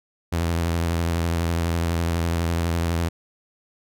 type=tone with vibrato; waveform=sawtooth; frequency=84.1 Hz; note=E2; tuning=35 cents sharp; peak=-17 dBFS; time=0.32-3.09 s; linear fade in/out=10 ms; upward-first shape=sine; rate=12 Hz; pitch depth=39 cents each way; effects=none